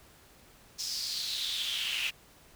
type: noise with high-pass filter sweep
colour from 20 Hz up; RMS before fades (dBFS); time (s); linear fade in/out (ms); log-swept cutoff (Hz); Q
brown; -34; 0.78-2.11; 20; 5400 to 2600; 5.6
effects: pink hiss -58 dBFS RMS until 2.55 s

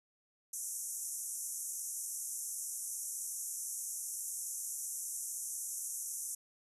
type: band-pass noise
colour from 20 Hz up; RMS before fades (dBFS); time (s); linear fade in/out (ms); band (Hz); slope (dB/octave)
white; -41; 0.53-6.35; 5; 5800 to 12000; 96
effects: none

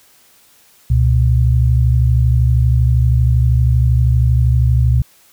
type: tone pair together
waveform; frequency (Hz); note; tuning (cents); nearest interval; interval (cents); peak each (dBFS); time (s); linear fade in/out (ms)
sine; 68.82 / 121.5; C#2 / B2; -12 / -28; minor seventh; 984; -12; 0.9-5.02; 5
effects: white hiss -50 dBFS RMS until 5.32 s

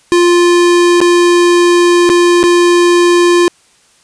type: tone with dropouts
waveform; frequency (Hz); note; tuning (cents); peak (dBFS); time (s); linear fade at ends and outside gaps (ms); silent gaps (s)
square; 349.2; F4; 0; -6; 0.12-3.48; 0; 1.004-1.014 / 2.092-2.099 / 2.43-2.438
effects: white hiss -49 dBFS RMS until 4.03 s + resampled to 22050 Hz

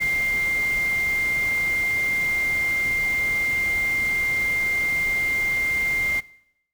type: tone in noise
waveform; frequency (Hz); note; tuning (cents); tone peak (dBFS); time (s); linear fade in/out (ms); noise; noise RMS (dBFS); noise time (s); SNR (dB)
sine; 2100; C7; +6; -20; 0-6.21; 20; pink; -36; 0-6.21; +13
effects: noise-tail reverb RT60 0.8 s tail -20 dB re dry

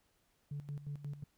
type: tone with tremolo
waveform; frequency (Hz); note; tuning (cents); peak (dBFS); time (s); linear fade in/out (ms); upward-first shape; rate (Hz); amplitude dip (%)
sine; 144.2; D3; -31; -37; 0.51-1.24; 5; square; 5.6; 75
effects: tanh soft clip ceiling -35 dBFS + pink hiss -75 dBFS RMS until 1.37 s

